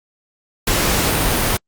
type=noise; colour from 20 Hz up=pink; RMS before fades=-17 dBFS; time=0.67-1.57 s; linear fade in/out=5 ms; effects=Opus 48 kbps